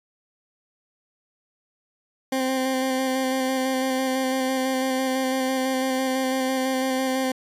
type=tone with vibrato; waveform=20% pulse; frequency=261.6 Hz; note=C4; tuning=in tune; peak=-17 dBFS; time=2.32-7.32 s; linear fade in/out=5 ms; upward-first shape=square; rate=6 Hz; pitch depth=14 cents each way; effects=resampled to 32000 Hz